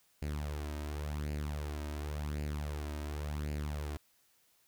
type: tone with flanger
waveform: sawtooth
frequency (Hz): 74.2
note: D2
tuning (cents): +18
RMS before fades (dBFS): -38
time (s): 0.22-3.97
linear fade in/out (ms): 0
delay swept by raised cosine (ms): 0.42 to 3.22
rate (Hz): 0.91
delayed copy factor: +0.6
effects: white hiss -70 dBFS RMS until 4.67 s